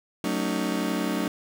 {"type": "chord", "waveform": "35% pulse", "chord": "D# half-diminished seventh", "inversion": "first", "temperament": "just", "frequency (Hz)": [186.68, 224, 280, 311.1], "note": ["F#3", "A3", "C#4", "D#4"], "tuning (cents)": [16, 31, 18, 0], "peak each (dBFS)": -29, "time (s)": [0.24, 1.28], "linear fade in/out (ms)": 2, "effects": []}